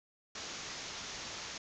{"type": "low-pass noise", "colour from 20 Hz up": "white", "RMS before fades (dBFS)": -44, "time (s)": [0.35, 1.58], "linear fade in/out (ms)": 5, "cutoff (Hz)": 6900, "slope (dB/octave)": 96, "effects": []}